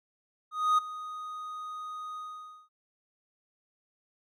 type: tone with ADSR envelope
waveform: triangle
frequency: 1244.5 Hz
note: D#6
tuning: in tune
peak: -18 dBFS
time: 0.51-2.69 s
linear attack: 270 ms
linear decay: 12 ms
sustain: -17 dB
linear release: 520 ms
effects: none